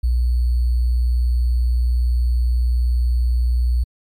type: tone with sample-and-hold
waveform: sine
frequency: 60.6 Hz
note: B1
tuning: 32 cents flat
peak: -14 dBFS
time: 0.03-3.84 s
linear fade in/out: 10 ms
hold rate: 4410 Hz
effects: MP3 64 kbps